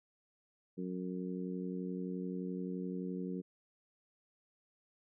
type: harmonic tone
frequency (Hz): 91.6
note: F#2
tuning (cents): -17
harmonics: 2 / 3 / 4 / 5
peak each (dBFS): -39 / -43 / -45 / -47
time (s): 0.77-3.42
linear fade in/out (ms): 20
effects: none